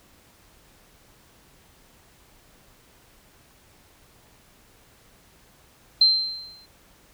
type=tone with exponential decay; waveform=sine; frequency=4125 Hz; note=C8; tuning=25 cents flat; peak=-11 dBFS; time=6.01-6.66 s; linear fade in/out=5 ms; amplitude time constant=140 ms; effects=pink hiss -56 dBFS RMS until 7.13 s